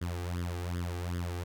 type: tone with flanger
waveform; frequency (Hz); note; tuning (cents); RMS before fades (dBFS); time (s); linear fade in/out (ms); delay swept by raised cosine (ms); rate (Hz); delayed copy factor
sawtooth; 87.5; F2; +4; -35; 0.01-1.44; 10; 0.59 to 2.59; 2.6; +0.8
effects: none